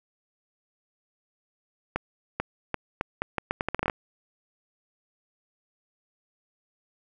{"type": "accelerating click train", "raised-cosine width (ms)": 0.5, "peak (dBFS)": -11, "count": 15, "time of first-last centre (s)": [1.96, 3.898], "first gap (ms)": 440, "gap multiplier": 0.78, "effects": []}